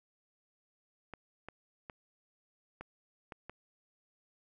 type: clicks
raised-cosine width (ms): 0.5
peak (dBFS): -29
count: 6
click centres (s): 1.137 / 1.486 / 1.898 / 2.81 / 3.322 / 3.496
effects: none

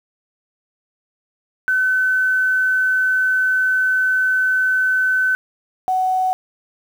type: tone pair in turn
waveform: sine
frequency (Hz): 1517 / 746.1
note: F#6 / F#5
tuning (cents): +43 / +14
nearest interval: octave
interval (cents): 1229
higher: first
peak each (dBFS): -14 / -15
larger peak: first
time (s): 1.68-5.35 / 5.88-6.33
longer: first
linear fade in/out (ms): 0
effects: 7-bit

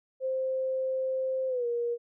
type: tone with pitch glide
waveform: sine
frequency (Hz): 523.3 to 474.4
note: C5 to A#4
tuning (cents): 0 to +30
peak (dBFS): -27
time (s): 0.2-1.98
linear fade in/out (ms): 50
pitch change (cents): -170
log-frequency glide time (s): 1.48-1.66
effects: none

